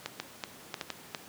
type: clicks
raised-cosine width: 0.2 ms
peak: -16 dBFS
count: 7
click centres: 0.06 / 0.2 / 0.438 / 0.742 / 0.812 / 0.903 / 1.148 s
effects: pink hiss -50 dBFS RMS until 1.28 s + high-pass 150 Hz 12 dB/octave